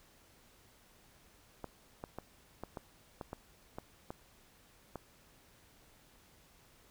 clicks, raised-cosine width 1 ms, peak -27 dBFS, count 10, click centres 1.643 / 2.039 / 2.186 / 2.636 / 2.772 / 3.212 / 3.331 / 3.785 / 4.105 / 4.957 s, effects pink hiss -64 dBFS RMS until 6.9 s

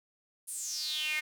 sawtooth tone with high-pass filter sweep, 305.8 Hz, D#4, 30 cents flat, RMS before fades -35 dBFS, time 0.47-1.21 s, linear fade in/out 20 ms, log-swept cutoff 9900 to 2000 Hz, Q 6.9, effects none

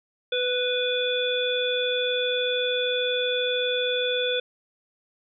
harmonic tone with a mistuned harmonic, 493.9 Hz, B4, in tune, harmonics 1 / 3 / 5 / 7, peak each -25 / -32 / -33 / -27 dBFS, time 0.32-4.4 s, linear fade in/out 5 ms, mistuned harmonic 1, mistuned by +15 cents, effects none

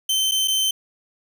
sawtooth tone with dropouts, 3091 Hz, G7, 25 cents flat, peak -15 dBFS, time 0.09-0.71 s, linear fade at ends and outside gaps 5 ms, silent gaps 0.313-0.318 / 0.476-0.48 s, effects none

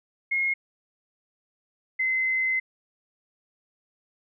sine tone pair in turn, 2153 / 2055 Hz, C7 / C7, +49 / -32 cents, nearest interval minor second, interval 81 cents, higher first, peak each -22 dBFS, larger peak neither, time 0.31-0.54 / 1.99-2.6 s, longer second, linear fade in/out 10 ms, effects none

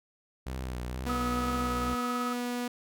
sawtooth tone with vibrato, 62.9 Hz, B1, 32 cents sharp, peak -30 dBFS, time 0.46-1.95 s, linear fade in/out 10 ms, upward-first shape sine, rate 2.1 Hz, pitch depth 54 cents each way
sawtooth tone, 244 Hz, B3, 21 cents flat, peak -27 dBFS, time 1.06-2.68 s, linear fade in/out 5 ms
sine tone with tremolo, 1273 Hz, D#6, 39 cents sharp, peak -30 dBFS, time 1.09-2.33 s, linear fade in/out 5 ms, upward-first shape triangle, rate 18 Hz, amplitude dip 50%
effects none

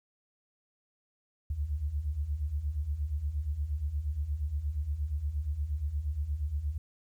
sine beating tone pair, 67.8 / 76.3 Hz, C#2 / D#2, -38 / -33 cents, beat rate 8.5 Hz, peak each -36 / -31 dBFS, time 1.5-6.78 s, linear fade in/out 5 ms, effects 11-bit

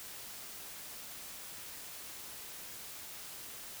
silence, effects white hiss -47 dBFS RMS until 3.8 s

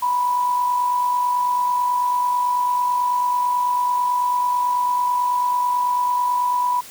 sine tone with amplitude modulation, 985 Hz, B5, 5 cents flat, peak -15 dBFS, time 0.02-6.81 s, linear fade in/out 10 ms, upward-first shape sine, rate 49.1 Hz, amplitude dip 40%, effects white hiss -40 dBFS RMS until 6.9 s

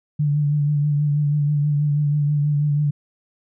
sine tone with vibrato, 146.83 Hz, D3, in tune, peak -16 dBFS, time 0.19-2.91 s, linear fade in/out 10 ms, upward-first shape triangle, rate 6.2 Hz, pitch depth 40 cents each way, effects none

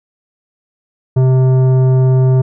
sine tone with tanh clipping, 129.8 Hz, C3, 13 cents flat, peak -9 dBFS, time 1.16-2.42 s, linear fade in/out 10 ms, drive 12 dB, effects none

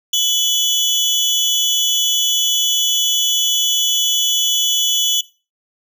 30% pulse tone pair together, 2998 / 3387 Hz, F#7 / G#7, +22 / +33 cents, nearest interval major second, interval 211 cents, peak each -14 dBFS, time 0.13-5.21 s, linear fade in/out 5 ms, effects noise-tail reverb RT60 0.3 s tail -17 dB re dry

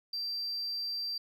sine tone, 4700 Hz, D8, 1 cent sharp, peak -31 dBFS, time 0.13-1.18 s, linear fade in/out 5 ms, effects tanh soft clip ceiling -31 dBFS + 12-bit

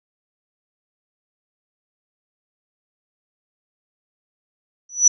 sine tone with exponential growth, 5920 Hz, F#8, in tune, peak -5 dBFS, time 4.89-5.08 s, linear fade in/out 5 ms, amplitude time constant 41 ms, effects none

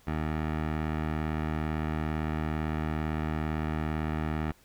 15% pulse tone with low-pass filter, 77.78 Hz, D#2, in tune, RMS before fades -31 dBFS, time 0.07-4.52 s, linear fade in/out 5 ms, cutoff 2000 Hz, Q 1.2, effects pink hiss -61 dBFS RMS until 4.64 s

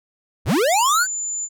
square linear sweep, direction up, 40.76 to 1568 Hz, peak -16 dBFS, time 0.45-1.07 s, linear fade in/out 50 ms
sine tone, 7070 Hz, A8, 7 cents sharp, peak -23 dBFS, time 0.68-1.49 s, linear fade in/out 50 ms
effects none

